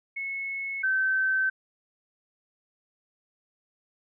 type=tone pair in turn; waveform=sine; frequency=2192 / 1541.5 Hz; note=C#7 / G6; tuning=-20 / -29 cents; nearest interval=tritone; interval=609 cents; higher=first; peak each=-30 / -22 dBFS; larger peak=second; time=0.16-0.83 / 0.83-1.5 s; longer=neither; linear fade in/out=10 ms; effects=none